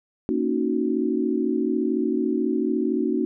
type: chord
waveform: sine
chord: D# minor seventh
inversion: second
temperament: equal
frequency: 233.1 / 277.2 / 311.1 / 370 Hz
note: A#3 / C#4 / D#4 / F#4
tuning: 0 / 0 / 0 / 0 cents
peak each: -26 dBFS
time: 0.29-3.25 s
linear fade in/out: 0 ms
effects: none